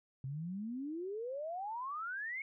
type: exponential sweep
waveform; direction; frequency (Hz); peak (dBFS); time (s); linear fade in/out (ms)
sine; up; 128.4 to 2217; -38; 0.24-2.42; 2
effects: none